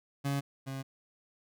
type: tone pair in turn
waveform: 30% pulse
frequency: 140 / 134.64 Hz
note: C#3 / C3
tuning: +18 / +50 cents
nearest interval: minor second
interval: 68 cents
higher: first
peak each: -27 / -34 dBFS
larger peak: first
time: 0.24-0.41 / 0.66-0.83 s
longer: neither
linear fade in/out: 20 ms
effects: none